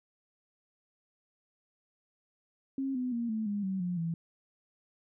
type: tone with pitch steps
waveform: sine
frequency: 269.7 / 251.6 / 234.8 / 219.1 / 204.4 / 190.71 / 177.94 / 166.02 Hz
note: C#4 / B3 / A#3 / A3 / G#3 / G3 / F3 / E3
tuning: -47 / +32 / +13 / -7 / -27 / -47 / +33 / +13 cents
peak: -30 dBFS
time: 2.78-4.14 s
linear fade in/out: 2 ms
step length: 170 ms
effects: none